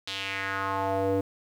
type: tone with band-pass filter sweep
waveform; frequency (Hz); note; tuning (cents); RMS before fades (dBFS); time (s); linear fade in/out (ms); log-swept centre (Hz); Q
square; 97.2; G2; -14; -29; 0.07-1.21; 5; 3800 to 400; 2.7
effects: 9-bit